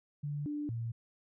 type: tone with pitch steps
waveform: sine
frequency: 145.9 / 295.2 / 115.6 Hz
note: D3 / D4 / A#2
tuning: -11 / +9 / -14 cents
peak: -34 dBFS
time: 0.23-0.92 s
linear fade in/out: 10 ms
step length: 230 ms
effects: none